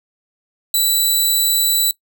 10% pulse tone, 3966 Hz, B7, 7 cents sharp, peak -6 dBFS, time 0.74-1.91 s, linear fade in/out 2 ms, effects noise-tail reverb RT60 0.1 s tail -20 dB re dry

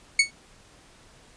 sawtooth tone with exponential decay, 2217 Hz, C#7, in tune, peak -9 dBFS, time 0.19-0.31 s, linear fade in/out 5 ms, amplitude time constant 25 ms, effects pink hiss -54 dBFS RMS until 1.36 s + resampled to 22050 Hz

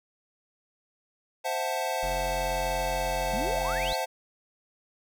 square chord, F# half-diminished seventh, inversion second, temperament equal, 523.3 / 659.3 / 740 / 880 Hz, C5 / E5 / F#5 / A5, 0 / 0 / 0 / 0 cents, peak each -34 dBFS, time 1.44-4.06 s, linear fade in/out 20 ms
square tone, 46.25 Hz, F#1, in tune, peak -34 dBFS, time 2.03-3.93 s, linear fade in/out 0 ms
sine exponential sweep, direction up, 182.1 to 4699 Hz, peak -32 dBFS, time 3.33-3.96 s, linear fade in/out 5 ms
effects none

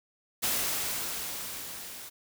white noise with level ramp, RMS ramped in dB -28 to -44 dBFS, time 0.42-2.1 s, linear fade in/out 20 ms, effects none

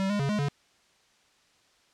square tone with pitch steps, 193.1 / 205.3 / 139 / 209.5 / 142.8 Hz, G3 / G#3 / C#3 / G#3 / D3, -26 / -20 / +5 / +15 / -48 cents, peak -26 dBFS, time 0-0.485 s, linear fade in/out 0 ms, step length 97 ms, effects white hiss -64 dBFS RMS until 1.93 s + low-pass 6000 Hz 12 dB/octave

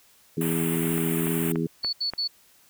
harmonic tone, 82.3 Hz, E2, 2 cents flat, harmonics 2 / 3 / 4 / 5, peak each -27 / -29 / -30 / -31 dBFS, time 0.37-1.67 s, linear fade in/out 5 ms
white band-stop noise, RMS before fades -32 dBFS, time 0.41-1.52 s, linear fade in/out 2 ms, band 3100 to 8200 Hz, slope 48 dB/octave
click train, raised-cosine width 0.5 ms, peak -19 dBFS, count 5, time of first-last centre 0.98-2.136 s, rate 3.46 Hz
sine tone bursts, 4441 Hz, C#8, 2 cents sharp, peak -24 dBFS, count 3, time 1.83-2.278 s, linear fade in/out 10 ms, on 100 ms, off 74 ms
effects white hiss -58 dBFS RMS until 2.69 s

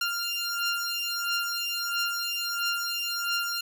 15% pulse beating tone pair, 1394 / 1395.5 Hz, F6 / F6, -4 / -2 cents, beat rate 1.5 Hz, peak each -24 dBFS, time 0.01-3.61 s, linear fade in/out 5 ms, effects none

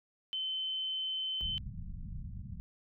sine tone, 3066 Hz, G7, 39 cents flat, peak -33 dBFS, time 0.33-1.58 s, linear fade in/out 0 ms
pink low-pass noise, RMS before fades -42 dBFS, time 1.41-2.6 s, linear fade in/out 0 ms, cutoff 200 Hz, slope 48 dB/octave
effects none

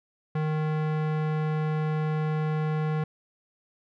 square tone with low-pass filter, 154.7 Hz, D#3, 10 cents flat, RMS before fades -27 dBFS, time 0.35-3.04 s, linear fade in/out 5 ms, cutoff 1900 Hz, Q 0.77, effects none

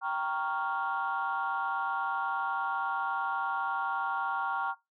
sine chord, G half-diminished seventh, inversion none, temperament equal, 784 / 932.3 / 1108.7 / 1396.9 Hz, G5 / Bb5 / Db6 / F6, 0 / 0 / 0 / 0 cents, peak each -34 dBFS, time 0.01-4.75 s, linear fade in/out 50 ms, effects noise-tail reverb RT60 0.2 s tail -19 dB re dry + tanh soft clip ceiling -22 dBFS

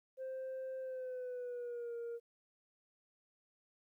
sine tone with pitch glide, 523.3 to 468.9 Hz, C5 to A#4, 0 to +10 cents, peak -38 dBFS, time 0.17-2.2 s, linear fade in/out 50 ms, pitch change -190 cents, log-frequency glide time 0.8-1.95 s, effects tanh soft clip ceiling -39 dBFS + 13-bit

